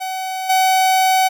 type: tone with level steps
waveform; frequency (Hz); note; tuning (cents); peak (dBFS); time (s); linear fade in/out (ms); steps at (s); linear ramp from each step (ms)
45% pulse; 754; F#5; +32; -22 / -12; 0-1.29; 20; 0.49; 10
effects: none